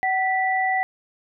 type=tone pair together; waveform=sine; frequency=756 / 1967.6 Hz; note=F#5 / B6; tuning=+37 / -7 cents; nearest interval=octave + perfect fourth; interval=1656 cents; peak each=-21 / -23 dBFS; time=0.03-0.83 s; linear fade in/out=0 ms; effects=none